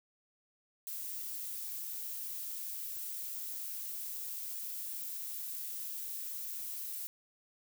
violet noise, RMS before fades -41 dBFS, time 0.87-7.07 s, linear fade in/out 0 ms, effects none

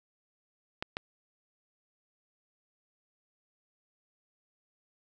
clicks, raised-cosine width 0.3 ms, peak -17 dBFS, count 2, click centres 0.825 / 0.969 s, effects none

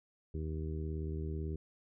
harmonic tone, 78.1 Hz, D#2, 7 cents sharp, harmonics 1 / 2 / 3 / 4 / 5 / 6, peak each -37 / -42 / -50 / -47 / -45 / -57 dBFS, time 0.34-1.56 s, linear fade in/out 5 ms, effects none

